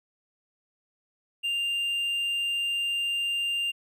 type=tone; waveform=triangle; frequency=2794 Hz; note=F7; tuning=in tune; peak=-24 dBFS; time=1.43-3.72 s; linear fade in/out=20 ms; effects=none